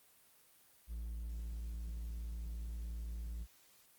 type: tone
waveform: triangle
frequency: 56.9 Hz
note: A#1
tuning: 41 cents flat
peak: -38 dBFS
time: 0.87-3.47 s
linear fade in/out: 50 ms
effects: white hiss -66 dBFS RMS until 3.98 s + Opus 32 kbps